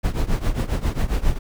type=noise with tremolo; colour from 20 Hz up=brown; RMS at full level=-17 dBFS; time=0.03-1.39 s; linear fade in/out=20 ms; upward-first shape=triangle; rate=7.4 Hz; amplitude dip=90%; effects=none